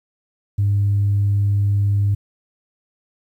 sine tone, 101 Hz, G#2, 48 cents flat, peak -13 dBFS, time 0.58-2.15 s, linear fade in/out 10 ms, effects tanh soft clip ceiling -11 dBFS + 9-bit

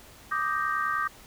sine chord, Eb major seventh, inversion third, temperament equal, 1174.7 / 1244.5 / 1568 / 1864.7 Hz, D6 / Eb6 / G6 / Bb6, 0 / 0 / 0 / 0 cents, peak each -29 / -31 / -31 / -34 dBFS, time 0.31-1.08 s, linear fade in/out 10 ms, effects pink hiss -51 dBFS RMS until 1.26 s

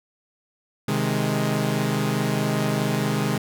sawtooth chord, Ab major, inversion first, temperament equal, 130.81 / 155.56 / 207.7 Hz, C3 / Eb3 / Ab3, 0 / 0 / 0 cents, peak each -22 / -22 / -21 dBFS, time 0.88-3.38 s, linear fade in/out 5 ms, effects none

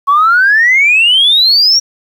sine exponential sweep, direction up, 1097 to 5700 Hz, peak -4 dBFS, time 0.07-1.8 s, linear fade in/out 20 ms, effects tanh soft clip ceiling -1 dBFS + 7-bit

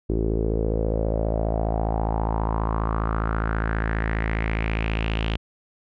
sawtooth tone with low-pass filter sweep, 54.8 Hz, A1, 6 cents flat, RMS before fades -24 dBFS, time 0.09-5.37 s, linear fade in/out 10 ms, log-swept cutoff 370 to 3100 Hz, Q 4.5, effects none

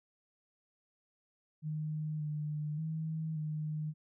sine tone with pitch steps, 153.9 / 150.6 / 158.9 / 153.4 Hz, D#3 / D3 / D#3 / D#3, -19 / +44 / +37 / -24 cents, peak -34 dBFS, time 1.62-3.94 s, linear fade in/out 50 ms, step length 580 ms, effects none

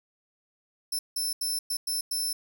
20% pulse tone bursts at uneven times, 5310 Hz, E8, 12 cents sharp, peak -22 dBFS, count 6, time 0.92-0.99 / 1.16-1.33 / 1.41-1.59 / 1.7-1.77 / 1.87-2.01 / 2.11-2.33 s, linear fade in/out 5 ms, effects 10-bit

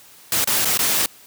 white noise with dropouts, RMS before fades -19 dBFS, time 0.32-1.06 s, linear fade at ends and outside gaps 2 ms, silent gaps 0.444-0.473 / 0.648-0.654 / 0.775-0.79 s, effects white hiss -47 dBFS RMS until 1.26 s + high-pass 60 Hz 12 dB/octave

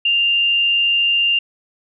sine tone with frequency modulation, 2794 Hz, F7, in tune, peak -13 dBFS, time 0.05-1.39 s, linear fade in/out 5 ms, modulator 109 Hz, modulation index 0.27, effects none

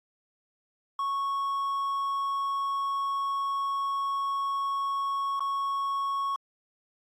triangle tone with dropouts, 1105 Hz, C#6, 6 cents flat, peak -25 dBFS, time 0.99-6.36 s, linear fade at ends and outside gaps 2 ms, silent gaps 5.395-5.405 s, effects AAC 64 kbps

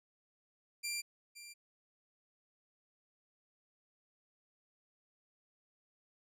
15% pulse tone with echo, 2373 Hz, D7, 17 cents sharp, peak -30 dBFS, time 0.83-1.02 s, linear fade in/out 20 ms, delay 520 ms, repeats 1, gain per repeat -13 dB, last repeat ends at 1.54 s, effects none

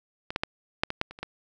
clicks, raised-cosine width 0.3 ms, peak -17 / -11 / -10 / -6 / -14 / -9 / -26 / -28 / -17 dBFS, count 9, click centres 0.305 / 0.361 / 0.435 / 0.835 / 0.904 / 1.014 / 1.11 / 1.189 / 1.23 s, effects none

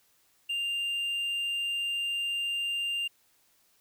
triangle tone, 2794 Hz, F7, in tune, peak -27 dBFS, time 0.49-3.08 s, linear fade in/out 10 ms, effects white hiss -67 dBFS RMS until 3.8 s

